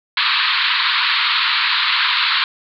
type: band-pass noise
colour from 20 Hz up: white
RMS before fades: -17 dBFS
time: 0.17-2.44 s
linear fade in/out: 2 ms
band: 950 to 4400 Hz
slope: 96 dB/octave
effects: none